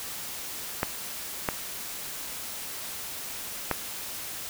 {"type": "clicks", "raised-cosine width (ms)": 0.5, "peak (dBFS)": -9, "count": 3, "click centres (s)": [0.831, 1.488, 3.713], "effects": ["white hiss -37 dBFS RMS until 4.49 s"]}